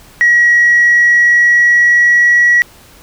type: tone with pitch glide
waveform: sine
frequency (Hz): 1912 to 1926.4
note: A#6 to B6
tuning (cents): +43 to -44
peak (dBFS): -4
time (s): 0.21-2.62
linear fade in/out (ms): 0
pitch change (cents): +13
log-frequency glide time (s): 0.5-2.47
effects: tanh soft clip ceiling -2 dBFS + pink hiss -41 dBFS RMS until 3.02 s